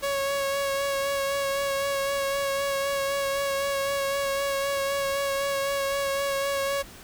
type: tone with vibrato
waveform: sawtooth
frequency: 554.4 Hz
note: C#5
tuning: in tune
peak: -21 dBFS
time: 0.02-6.83 s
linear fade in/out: 20 ms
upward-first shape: sine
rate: 3.9 Hz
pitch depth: 18 cents each way
effects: pink hiss -46 dBFS RMS until 7.03 s